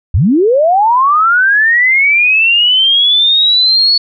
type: linear sweep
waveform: sine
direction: up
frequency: 61.74 to 4432 Hz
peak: -6 dBFS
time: 0.14-3.98 s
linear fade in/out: 5 ms
effects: none